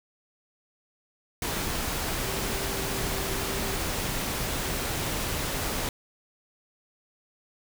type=tone in noise; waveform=sine; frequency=391 Hz; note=G4; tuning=4 cents flat; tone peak=-38 dBFS; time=2.24-3.77 s; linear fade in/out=2 ms; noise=pink; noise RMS=-30 dBFS; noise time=1.42-5.89 s; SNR=-11 dB; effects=none